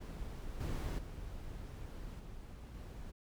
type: noise with level steps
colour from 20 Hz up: brown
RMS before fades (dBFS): -44 / -37 / -46 / -49 / -47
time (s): 0-3.12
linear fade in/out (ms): 20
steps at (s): 0.6 / 0.98 / 2.19 / 2.74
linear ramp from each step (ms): 10
effects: none